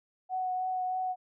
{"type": "tone with vibrato", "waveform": "sine", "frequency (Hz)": 741, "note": "F#5", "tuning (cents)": 2, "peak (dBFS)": -29, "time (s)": [0.29, 1.16], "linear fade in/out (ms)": 50, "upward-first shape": "triangle", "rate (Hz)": 3.2, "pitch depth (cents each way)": 15, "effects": []}